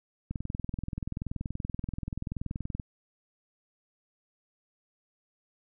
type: click train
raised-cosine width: 5 ms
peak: -21 dBFS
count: 53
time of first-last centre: 0.31-2.798 s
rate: 20.9 Hz
effects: none